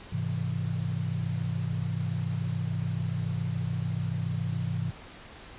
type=chord; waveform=sine; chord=Ab augmented; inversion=none; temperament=equal; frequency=103.83 / 130.81 / 164.81 Hz; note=Ab2 / C3 / E3; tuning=0 / 0 / 0 cents; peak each=-32 dBFS; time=0.12-4.91 s; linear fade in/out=10 ms; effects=pink hiss -47 dBFS RMS until 5.58 s + resampled to 8000 Hz